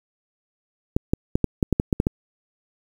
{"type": "clicks", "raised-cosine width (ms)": 3, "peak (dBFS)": -5, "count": 10, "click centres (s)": [0.965, 1.135, 1.355, 1.443, 1.628, 1.727, 1.799, 1.928, 2.001, 2.069], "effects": ["7-bit"]}